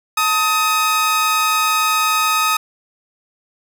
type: tone pair together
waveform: sawtooth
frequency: 891.7 / 1261 Hz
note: A5 / D#6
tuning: +23 / +23 cents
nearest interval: tritone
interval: 600 cents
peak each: -20 / -11 dBFS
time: 0.17-2.57 s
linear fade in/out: 5 ms
effects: none